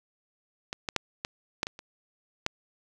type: clicks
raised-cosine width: 0.2 ms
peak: -16 / -13 / -7 / -14 / -9 / -17 / -26 / -9 dBFS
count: 8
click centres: 0.729 / 0.888 / 0.963 / 1.249 / 1.631 / 1.669 / 1.791 / 2.464 s
effects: none